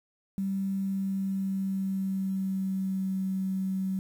sine tone with pitch glide, 194.4 to 190.29 Hz, G3 to F#3, -14 to +49 cents, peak -27 dBFS, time 0.38-3.99 s, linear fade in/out 0 ms, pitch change -37 cents, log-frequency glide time 0.76-3.19 s, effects 9-bit

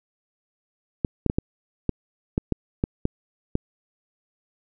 clicks, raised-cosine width 3 ms, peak -8 dBFS, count 10, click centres 1.048 / 1.263 / 1.299 / 1.385 / 1.893 / 2.379 / 2.523 / 2.839 / 3.054 / 3.554 s, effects none

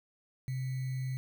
sine tone with sample-and-hold, 130.2 Hz, C3, 8 cents flat, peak -32 dBFS, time 0.48-1.17 s, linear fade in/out 0 ms, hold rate 2100 Hz, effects none

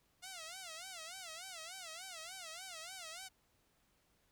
5% pulse tone with vibrato, 698.5 Hz, F5, in tune, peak -35 dBFS, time 0.22-3.29 s, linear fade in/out 20 ms, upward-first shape sine, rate 3.4 Hz, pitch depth 170 cents each way, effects pink hiss -75 dBFS RMS until 4.31 s

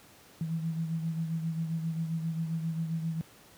sine beating tone pair, 162.3 / 169.8 Hz, E3 / F3, -27 / -48 cents, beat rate 7.5 Hz, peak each -30 / -39 dBFS, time 0.41-3.21 s, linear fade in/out 0 ms, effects pink hiss -56 dBFS RMS until 3.57 s + high-pass 80 Hz 12 dB/octave

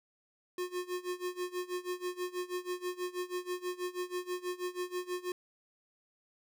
square tone with tremolo, 360.3 Hz, F#4, 46 cents flat, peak -33 dBFS, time 0.58-5.32 s, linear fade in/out 2 ms, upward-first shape sine, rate 6.2 Hz, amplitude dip 90%, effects none

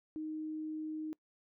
sine tone, 311.1 Hz, D#4, in tune, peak -37 dBFS, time 0.16-1.13 s, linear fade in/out 0 ms, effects noise-tail reverb RT60 0.1 s tail -24 dB re dry

